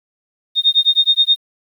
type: tone with tremolo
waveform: sine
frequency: 3683 Hz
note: A#7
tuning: 22 cents flat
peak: -7 dBFS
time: 0.55-1.38 s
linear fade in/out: 50 ms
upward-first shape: sine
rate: 9.5 Hz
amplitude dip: 100%
effects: 8-bit